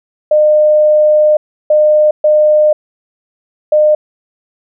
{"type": "tone bursts at uneven times", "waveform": "sine", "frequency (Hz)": 607, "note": "D#5", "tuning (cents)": -43, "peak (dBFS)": -5, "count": 4, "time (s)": [[0.31, 1.37], [1.7, 2.11], [2.24, 2.73], [3.72, 3.95]], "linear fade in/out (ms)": 5, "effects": []}